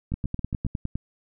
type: two click trains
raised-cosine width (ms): 5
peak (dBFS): -18 / -15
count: 5 / 9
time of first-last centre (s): 0.12-0.665 / 0.14-0.955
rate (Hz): 7.34 / 9.81
effects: none